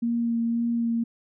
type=tone with vibrato; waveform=sine; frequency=233.1 Hz; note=A#3; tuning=in tune; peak=-22 dBFS; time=0.02-1.04 s; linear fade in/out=10 ms; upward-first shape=sine; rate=1.9 Hz; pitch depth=14 cents each way; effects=none